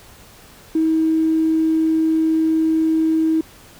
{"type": "tone", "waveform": "triangle", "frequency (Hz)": 319.7, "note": "D#4", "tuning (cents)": 47, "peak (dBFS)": -10, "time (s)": [0.75, 3.41], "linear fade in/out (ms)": 5, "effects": ["tanh soft clip ceiling -12 dBFS", "pink hiss -45 dBFS RMS until 3.79 s"]}